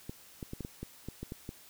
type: clicks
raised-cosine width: 3 ms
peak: -26 dBFS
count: 10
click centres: 0.095 / 0.428 / 0.534 / 0.607 / 0.649 / 0.83 / 1.086 / 1.23 / 1.321 / 1.491 s
effects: white hiss -56 dBFS RMS until 1.69 s